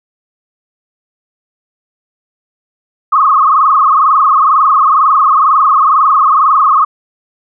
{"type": "tone with frequency modulation", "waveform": "sine", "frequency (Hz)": 1174.7, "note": "D6", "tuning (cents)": 0, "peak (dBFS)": -5, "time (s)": [3.12, 6.85], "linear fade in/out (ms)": 10, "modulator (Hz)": 22.1, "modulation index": 4.7, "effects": []}